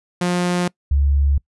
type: tone pair in turn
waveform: sawtooth / sine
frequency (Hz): 177.5 / 70.44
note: F3 / C#2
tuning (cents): +28 / +28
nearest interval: octave + major third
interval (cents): 1600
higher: first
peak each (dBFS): -13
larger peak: neither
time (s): 0.21-0.68 / 0.91-1.38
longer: neither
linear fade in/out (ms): 5
effects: noise-tail reverb RT60 0.1 s tail -24 dB re dry + resampled to 24000 Hz